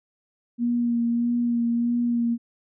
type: tone with vibrato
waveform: sine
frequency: 237 Hz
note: A#3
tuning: 29 cents sharp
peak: -20 dBFS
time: 0.58-2.38 s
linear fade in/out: 50 ms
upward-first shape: sine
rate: 1.6 Hz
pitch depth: 20 cents each way
effects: none